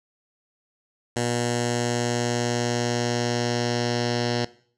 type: tone with low-pass filter sweep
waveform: 10% pulse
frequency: 120 Hz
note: B2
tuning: 49 cents flat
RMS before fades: -25 dBFS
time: 1.16-4.45 s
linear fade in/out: 5 ms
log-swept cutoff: 7900 to 5100 Hz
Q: 2.8
effects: noise-tail reverb RT60 0.5 s tail -19 dB re dry